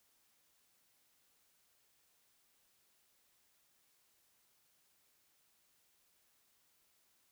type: silence
effects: white hiss -74 dBFS RMS until 7.31 s